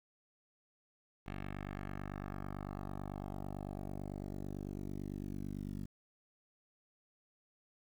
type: tone with low-pass filter sweep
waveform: 10% pulse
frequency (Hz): 49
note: G1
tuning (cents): 0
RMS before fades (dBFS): -43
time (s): 1.26-5.86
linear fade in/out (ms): 10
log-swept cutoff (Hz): 2500 to 230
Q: 1.6
effects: 10-bit